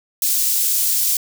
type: high-pass noise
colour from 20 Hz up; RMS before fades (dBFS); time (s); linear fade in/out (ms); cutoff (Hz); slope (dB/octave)
white; -18; 0.22-1.17; 2; 5600; 12
effects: none